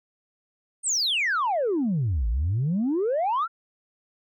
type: exponential two-way sweep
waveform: sine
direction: down then up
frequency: 9070 to 51.91 to 1421 Hz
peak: -20 dBFS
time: 0.83-3.48 s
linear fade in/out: 50 ms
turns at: 2.28 s
effects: tanh soft clip ceiling -19 dBFS